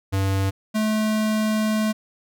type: tone pair in turn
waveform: square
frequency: 96.9 / 216 Hz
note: G2 / A3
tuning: -20 / -32 cents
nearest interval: octave + major second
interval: 1388 cents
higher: second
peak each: -20 dBFS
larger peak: neither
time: 0.12-0.51 / 0.74-1.93 s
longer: second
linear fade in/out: 20 ms
effects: none